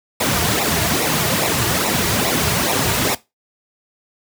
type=noise with flanger; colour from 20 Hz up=pink; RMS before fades=-18 dBFS; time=0.2-3.15 s; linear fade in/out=5 ms; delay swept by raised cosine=0.63 to 3.93 ms; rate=2.4 Hz; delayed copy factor=-0.7; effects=noise-tail reverb RT60 0.2 s tail -17 dB re dry + high-pass 80 Hz 12 dB/octave